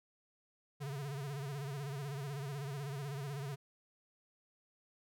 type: tone with vibrato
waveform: square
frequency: 140 Hz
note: C#3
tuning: 18 cents sharp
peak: -40 dBFS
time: 0.8-3.56 s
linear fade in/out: 20 ms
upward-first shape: sine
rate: 16 Hz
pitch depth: 100 cents each way
effects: none

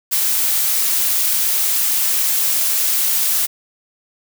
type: noise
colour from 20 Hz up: blue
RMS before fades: -17 dBFS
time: 0.11-3.47 s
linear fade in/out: 20 ms
effects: none

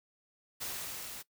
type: noise with level ramp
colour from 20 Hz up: white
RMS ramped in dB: -38 to -45 dBFS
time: 0.6-1.23 s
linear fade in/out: 20 ms
effects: noise-tail reverb RT60 0.1 s tail -19 dB re dry

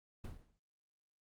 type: noise with exponential decay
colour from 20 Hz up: brown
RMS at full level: -41 dBFS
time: 0.24-0.59 s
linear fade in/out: 5 ms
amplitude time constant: 74 ms
effects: Opus 24 kbps

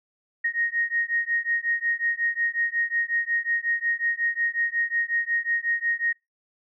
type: beating tone pair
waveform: sine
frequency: 1864.7 / 1870.2 Hz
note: A#6 / A#6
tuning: 0 / +5 cents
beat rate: 5.5 Hz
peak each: -26 dBFS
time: 0.44-6.13 s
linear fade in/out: 10 ms
effects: noise-tail reverb RT60 0.2 s tail -25 dB re dry

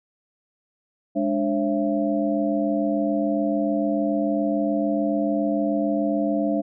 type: tone cluster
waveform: sine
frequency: 208 / 294.9 / 539 / 669 Hz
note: G#3 / D4 / C#5 / E5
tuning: +3 / +7 / -49 / +25 cents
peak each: -26 / -23 / -29 / -26 dBFS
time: 1.15-6.62 s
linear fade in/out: 20 ms
effects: none

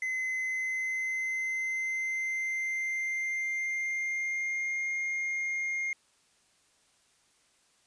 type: tone with pitch glide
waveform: triangle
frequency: 2045 to 2126 Hz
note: C7 to C7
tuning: -40 to +27 cents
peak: -28 dBFS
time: 0.02-5.93 s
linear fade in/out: 2 ms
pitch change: +67 cents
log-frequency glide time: 0.43-4.92 s
effects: white hiss -67 dBFS RMS until 7.86 s + resampled to 22050 Hz

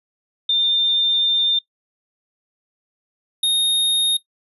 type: tone pair in turn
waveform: sine / square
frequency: 3604 / 3710 Hz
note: A7 / A#7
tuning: +41 / -9 cents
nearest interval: minor second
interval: 50 cents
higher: second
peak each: -15 dBFS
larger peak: neither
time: 0.49-1.59 / 3.43-4.17 s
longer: first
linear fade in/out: 5 ms
effects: noise-tail reverb RT60 0.1 s tail -19 dB re dry + resampled to 32000 Hz

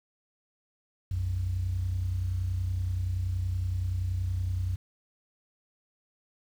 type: tone pair together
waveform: sine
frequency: 61.4 / 92 Hz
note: B1 / F#2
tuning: -9 / -9 cents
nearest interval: perfect fifth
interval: 700 cents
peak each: -33 / -27 dBFS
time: 1.11-4.76 s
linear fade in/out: 5 ms
effects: tanh soft clip ceiling -21 dBFS + 9-bit

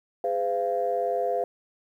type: tone cluster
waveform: sine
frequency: 411.4 / 509 / 688 Hz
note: G#4 / C5 / F5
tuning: -16 / -48 / -26 cents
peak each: -30 / -27 / -26 dBFS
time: 0.24-1.44 s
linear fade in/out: 2 ms
effects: tanh soft clip ceiling -15 dBFS + 10-bit

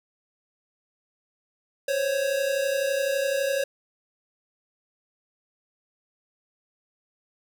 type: tone pair together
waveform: square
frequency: 522 / 553.9 Hz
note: C5 / C#5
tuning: -4 / -1 cents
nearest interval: minor second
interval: 103 cents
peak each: -30 / -25 dBFS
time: 1.88-3.64 s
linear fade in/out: 5 ms
effects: 10-bit

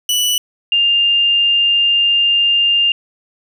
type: tone pair in turn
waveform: sawtooth / sine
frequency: 2960 / 2803 Hz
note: F#7 / F7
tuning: 0 / +6 cents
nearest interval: minor second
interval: 94 cents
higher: first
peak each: -10 dBFS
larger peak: neither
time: 0.09-0.38 / 0.72-2.92 s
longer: second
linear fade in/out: 2 ms
effects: none

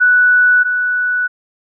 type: tone pair in turn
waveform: sine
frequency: 1480 / 1480 Hz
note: F#6 / F#6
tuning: 0 / 0 cents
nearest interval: unison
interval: 0 cents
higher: neither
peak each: -7 / -13 dBFS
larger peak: first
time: 0-0.64 / 0.64-1.28 s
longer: neither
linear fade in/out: 20 ms
effects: none

